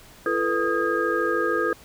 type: tone cluster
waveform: sine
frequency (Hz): 338.4 / 439.7 / 492.9 / 1245 / 1622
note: E4 / A4 / B4 / D#6 / G#6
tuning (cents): +45 / -1 / -3 / +1 / -41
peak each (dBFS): -27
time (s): 0.26-1.73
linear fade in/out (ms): 2
effects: pink hiss -49 dBFS RMS until 1.84 s